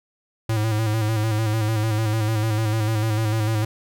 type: tone with vibrato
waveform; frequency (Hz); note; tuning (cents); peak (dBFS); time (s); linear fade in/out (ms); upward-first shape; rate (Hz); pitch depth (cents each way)
square; 109.3; A2; -11; -20; 0.49-3.65; 5; square; 6.7; 43
effects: none